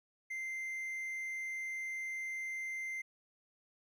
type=tone; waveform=triangle; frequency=2085 Hz; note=C7; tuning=7 cents flat; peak=-36 dBFS; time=0.3-3.02 s; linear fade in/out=10 ms; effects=13-bit